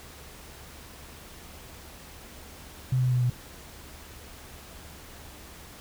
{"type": "tone with pitch steps", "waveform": "sine", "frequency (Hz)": [128.5, 126.73, 124.99, 123.27], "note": ["C3", "B2", "B2", "B2"], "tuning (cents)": [-31, 45, 21, -3], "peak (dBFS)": -21, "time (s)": [2.92, 3.3], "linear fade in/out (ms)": 5, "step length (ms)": 95, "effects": ["added 72 Hz sine -51 dBFS peak until 5.8 s", "pink hiss -47 dBFS RMS until 5.8 s"]}